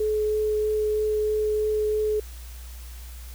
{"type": "tone with vibrato", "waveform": "sine", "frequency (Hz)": 427.3, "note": "G#4", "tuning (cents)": 49, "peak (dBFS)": -21, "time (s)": [0, 2.2], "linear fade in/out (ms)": 5, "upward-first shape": "triangle", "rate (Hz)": 3.1, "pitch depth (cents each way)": 8, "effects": ["added 60 Hz sine -37 dBFS peak until 3.34 s", "white hiss -48 dBFS RMS until 3.34 s"]}